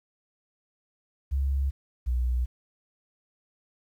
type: tone pair in turn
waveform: sine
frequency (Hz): 68.4 / 61.54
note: C#2 / B1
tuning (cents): -23 / -5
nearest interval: major second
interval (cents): 182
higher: first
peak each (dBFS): -23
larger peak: neither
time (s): 1.31-1.71 / 2.06-2.46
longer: neither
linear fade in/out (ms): 20
effects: 10-bit